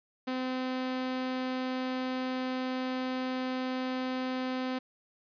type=tone; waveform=sawtooth; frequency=257 Hz; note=C4; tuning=31 cents flat; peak=-27 dBFS; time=0.27-4.79 s; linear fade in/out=10 ms; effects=resampled to 11025 Hz